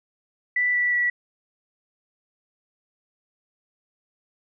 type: tone with pitch steps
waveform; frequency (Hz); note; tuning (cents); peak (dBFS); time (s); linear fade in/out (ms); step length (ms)
sine; 1975.5 / 1960.7 / 1946.1; B6 / B6 / B6; 0 / -13 / -26; -19; 0.56-1.1; 5; 180
effects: none